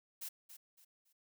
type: noise with echo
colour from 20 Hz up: blue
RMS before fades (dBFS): -44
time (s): 0.21-0.29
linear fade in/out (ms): 10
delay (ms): 280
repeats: 3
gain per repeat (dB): -10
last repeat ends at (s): 1.13
effects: none